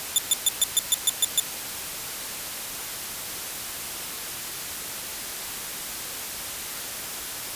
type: tone bursts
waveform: 10% pulse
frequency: 3534 Hz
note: A7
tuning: 7 cents sharp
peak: -8 dBFS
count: 9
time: 0.16-1.398 s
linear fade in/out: 0 ms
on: 22 ms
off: 130 ms
effects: white hiss -33 dBFS RMS until 7.55 s + resampled to 32000 Hz